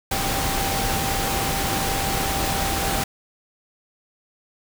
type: tone in noise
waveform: sine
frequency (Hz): 784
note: G5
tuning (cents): 0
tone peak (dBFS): -28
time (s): 0.11-3.04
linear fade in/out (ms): 5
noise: pink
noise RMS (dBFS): -24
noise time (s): 0.11-3.04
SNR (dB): -7
effects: none